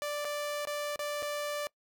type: tone with dropouts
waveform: sawtooth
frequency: 587.3 Hz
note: D5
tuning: in tune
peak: -29 dBFS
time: 0.02-1.67 s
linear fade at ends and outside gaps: 0 ms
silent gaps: 0.247-0.251 / 0.652-0.672 / 0.959-0.992 / 1.223-1.228 s
effects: noise-tail reverb RT60 0.1 s tail -23 dB re dry